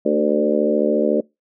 harmonic tone with a mistuned harmonic, 74 Hz, D2, 14 cents sharp, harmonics 3 / 4 / 5 / 6 / 7 / 8, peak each -22 / -22 / -22 / -22 / -22 / -22 dBFS, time 0.05-1.21 s, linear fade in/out 10 ms, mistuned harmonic 5, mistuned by +18 cents, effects noise-tail reverb RT60 0.2 s tail -23 dB re dry

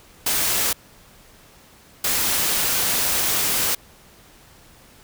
white noise bursts at uneven times, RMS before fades -21 dBFS, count 2, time 0.26-0.73 / 2.04-3.75 s, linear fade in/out 5 ms, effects pink hiss -50 dBFS RMS until 5.03 s

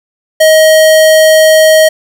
square tone, 630 Hz, D#5, 21 cents sharp, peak -3 dBFS, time 0.4-1.89 s, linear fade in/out 10 ms, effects none

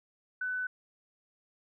sine tone, 1500 Hz, F#6, 23 cents sharp, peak -31 dBFS, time 0.41-0.67 s, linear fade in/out 5 ms, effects none

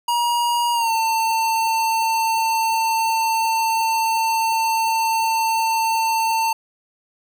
square tone with pitch glide, 952 to 898.6 Hz, A#5 to A5, +36 to +36 cents, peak -18 dBFS, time 0.08-6.53 s, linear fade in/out 5 ms, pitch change -100 cents, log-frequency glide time 0.73-0.92 s, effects none

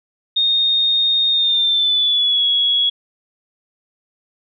sine tone with pitch glide, 3691 to 3346 Hz, A#7 to G#7, -18 to +12 cents, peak -13 dBFS, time 0.36-2.9 s, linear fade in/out 10 ms, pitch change -170 cents, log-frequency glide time 1.3-2.45 s, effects none

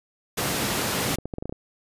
pink high-pass noise, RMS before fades -26 dBFS, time 0.37-1.16 s, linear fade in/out 10 ms, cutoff 110 Hz, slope 12 dB/octave
clicks, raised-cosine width 2 ms, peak -18 dBFS, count 10, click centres 1.109 / 1.142 / 1.186 / 1.256 / 1.338 / 1.384 / 1.425 / 1.456 / 1.495 / 1.525 s
effects resampled to 32000 Hz

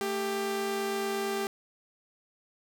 sawtooth tone pair together, 222 / 395.2 Hz, A3 / G4, +16 / +14 cents, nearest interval minor seventh, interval 998 cents, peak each -33 / -26 dBFS, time 0.01-1.47 s, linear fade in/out 0 ms, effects none

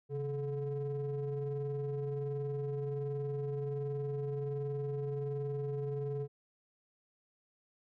triangle ring-modulated tone, 146.83 Hz, D3, in tune, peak -29 dBFS, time 0.09-6.28 s, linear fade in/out 50 ms, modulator 283 Hz, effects none

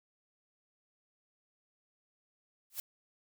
blue noise with exponential growth, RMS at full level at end -33 dBFS, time 2.7-2.8 s, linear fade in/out 2 ms, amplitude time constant 21 ms, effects none

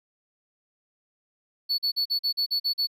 triangle tone bursts, 4435 Hz, C#8, in tune, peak -21 dBFS, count 9, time 1.69-2.872 s, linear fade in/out 20 ms, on 94 ms, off 42 ms, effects none

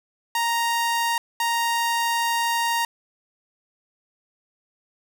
sawtooth tone bursts at uneven times, 932.3 Hz, A#5, in tune, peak -17 dBFS, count 2, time 0.35-1.18 / 1.4-2.85 s, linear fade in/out 2 ms, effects none

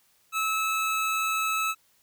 25% pulse tone, 1301 Hz, E6, 23 cents flat, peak -21 dBFS, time 0.32-1.75 s, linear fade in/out 50 ms, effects white hiss -65 dBFS RMS until 2.02 s

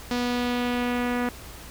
sawtooth tone with low-pass filter sweep, 244.3 Hz, B3, 19 cents flat, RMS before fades -26 dBFS, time 0.11-1.29 s, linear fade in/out 2 ms, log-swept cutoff 5100 to 1900 Hz, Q 1.5, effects added 60 Hz sine -45 dBFS peak until 1.7 s + pink hiss -43 dBFS RMS until 1.7 s

